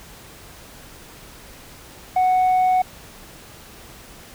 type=tone with tanh clipping; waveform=sine; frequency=740 Hz; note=F#5; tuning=in tune; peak=-15 dBFS; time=2.16-2.82 s; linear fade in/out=5 ms; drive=2 dB; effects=pink hiss -43 dBFS RMS until 4.34 s